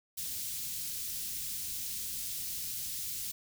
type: band-stop noise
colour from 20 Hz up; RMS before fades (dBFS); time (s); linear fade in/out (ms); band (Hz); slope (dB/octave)
white; -38; 0.17-3.32; 10; 160 to 3900; 12
effects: none